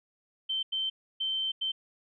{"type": "tone bursts at uneven times", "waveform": "sine", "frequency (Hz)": 3105, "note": "G7", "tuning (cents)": -17, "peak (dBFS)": -28, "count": 4, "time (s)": [[0.49, 0.63], [0.72, 0.9], [1.2, 1.52], [1.61, 1.72]], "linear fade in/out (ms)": 10, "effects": []}